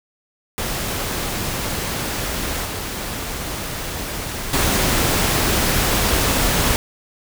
pink noise with level steps, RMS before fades -24 / -27 / -18 dBFS, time 0.58-6.76 s, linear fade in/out 0 ms, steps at 2.65 / 4.53 s, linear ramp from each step 5 ms, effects none

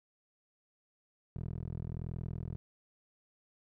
15% pulse tone with band-pass filter, 41.2 Hz, E1, in tune, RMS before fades -40 dBFS, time 1.36-2.56 s, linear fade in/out 0 ms, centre 140 Hz, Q 0.96, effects none

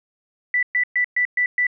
sine tone bursts, 1975.5 Hz, B6, in tune, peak -16 dBFS, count 6, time 0.54-1.668 s, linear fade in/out 2 ms, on 88 ms, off 120 ms, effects none

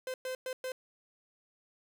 45% pulse tone bursts at uneven times, 515 Hz, C5, 28 cents flat, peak -35 dBFS, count 4, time 0.07-0.14 / 0.25-0.35 / 0.46-0.53 / 0.64-0.72 s, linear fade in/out 2 ms, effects none

